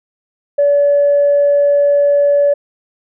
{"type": "tone", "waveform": "sine", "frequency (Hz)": 573, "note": "D5", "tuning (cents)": -43, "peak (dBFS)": -7, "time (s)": [0.58, 2.54], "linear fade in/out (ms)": 10, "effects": ["tanh soft clip ceiling -4 dBFS"]}